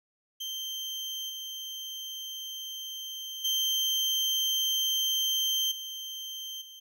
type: tone with level steps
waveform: 35% pulse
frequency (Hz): 3136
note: G7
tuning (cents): 0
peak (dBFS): -32 / -35 / -24 / -35 / -44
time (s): 0.4-6.8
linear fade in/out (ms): 10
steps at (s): 1.29 / 3.44 / 5.71 / 6.61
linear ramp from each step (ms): 10
effects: none